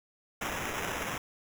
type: noise with sample-and-hold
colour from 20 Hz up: blue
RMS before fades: -35 dBFS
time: 0.41-1.18 s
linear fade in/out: 5 ms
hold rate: 4410 Hz
effects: none